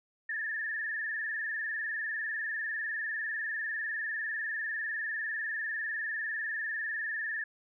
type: tone with vibrato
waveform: sine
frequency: 1760 Hz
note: A6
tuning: in tune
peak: -32 dBFS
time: 0.29-7.44 s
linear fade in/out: 5 ms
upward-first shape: square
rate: 20 Hz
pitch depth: 57 cents each way
effects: none